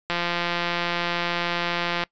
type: click train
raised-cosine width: 0.3 ms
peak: -9 dBFS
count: 336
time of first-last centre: 0.1-2.036 s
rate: 173 Hz
effects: noise-tail reverb RT60 0.1 s tail -23 dB re dry + resampled to 16000 Hz

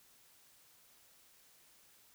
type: silence
effects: white hiss -65 dBFS RMS until 2.14 s

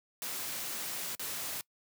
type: noise with dropouts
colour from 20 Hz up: white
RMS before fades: -38 dBFS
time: 0.22-1.61 s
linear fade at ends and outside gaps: 0 ms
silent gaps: 1.151-1.195 s
effects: noise-tail reverb RT60 0.1 s tail -24 dB re dry + high-pass 100 Hz 12 dB/octave

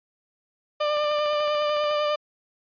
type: tone with vibrato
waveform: 30% pulse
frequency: 596 Hz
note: D5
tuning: 25 cents sharp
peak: -19 dBFS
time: 0.8-2.16 s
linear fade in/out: 10 ms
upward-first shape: triangle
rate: 10 Hz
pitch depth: 22 cents each way
type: click train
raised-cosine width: 0.3 ms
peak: -25 dBFS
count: 14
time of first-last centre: 0.97-1.912 s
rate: 13.8 Hz
effects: resampled to 11025 Hz

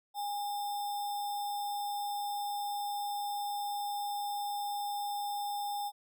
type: tone with sample-and-hold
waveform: sine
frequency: 817 Hz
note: G#5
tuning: 29 cents flat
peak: -33 dBFS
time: 0.14-5.92 s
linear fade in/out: 50 ms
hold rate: 4410 Hz
effects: none

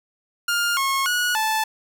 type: tone with pitch steps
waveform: sawtooth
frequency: 1409 / 1087 / 1458 / 875 Hz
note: F6 / C#6 / F#6 / A5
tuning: +15 / -34 / -26 / -10 cents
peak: -16 dBFS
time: 0.48-1.64 s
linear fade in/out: 5 ms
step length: 290 ms
effects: 9-bit

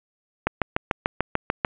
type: click train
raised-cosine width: 0.5 ms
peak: -5 dBFS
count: 9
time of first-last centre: 0.47-1.648 s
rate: 6.79 Hz
effects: resampled to 8000 Hz + 7-bit

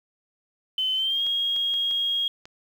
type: tone with pitch glide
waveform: sine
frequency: 3052 to 3271 Hz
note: G7 to G#7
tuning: -47 to -27 cents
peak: -22 dBFS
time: 0.78-2.28 s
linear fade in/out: 2 ms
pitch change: +120 cents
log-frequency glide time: 0.95-1.23 s
type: clicks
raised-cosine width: 0.2 ms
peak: -25 dBFS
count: 5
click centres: 1.266 / 1.563 / 1.74 / 1.911 / 2.455 s
effects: 8-bit

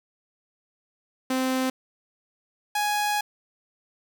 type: tone pair in turn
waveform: sawtooth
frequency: 259.6 / 832.3 Hz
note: C4 / G#5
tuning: -13 / +4 cents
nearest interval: octave + minor sixth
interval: 2017 cents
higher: second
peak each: -19 dBFS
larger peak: neither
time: 1.3-1.7 / 2.75-3.21 s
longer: second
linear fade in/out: 5 ms
effects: 8-bit

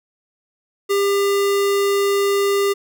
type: tone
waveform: square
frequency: 400 Hz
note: G4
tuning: 35 cents sharp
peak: -16 dBFS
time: 0.89-2.74 s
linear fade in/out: 20 ms
effects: none

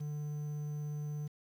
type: tone with quantisation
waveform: triangle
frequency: 148.6 Hz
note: D3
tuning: 21 cents sharp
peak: -34 dBFS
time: 0-1.28 s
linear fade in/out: 10 ms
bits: 10
effects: none

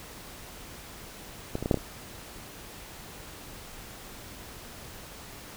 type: clicks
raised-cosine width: 2 ms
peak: -16 / -30 / -19 / -15 / -8 / -10 / -24 dBFS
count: 7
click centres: 1.554 / 1.584 / 1.626 / 1.659 / 1.712 / 1.743 / 1.773 s
effects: pink hiss -45 dBFS RMS until 5.56 s

